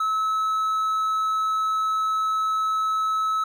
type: tone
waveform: triangle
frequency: 1296 Hz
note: E6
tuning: 30 cents flat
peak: -19 dBFS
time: 0-3.44 s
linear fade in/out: 5 ms
effects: none